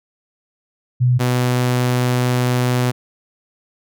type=tone pair in turn; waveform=sine / sawtooth; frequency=124.5 / 124.5 Hz; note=B2 / B2; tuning=+14 / +14 cents; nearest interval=unison; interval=0 cents; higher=neither; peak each=-11 dBFS; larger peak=neither; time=1-1.19 / 1.19-2.92 s; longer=second; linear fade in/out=20 ms; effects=none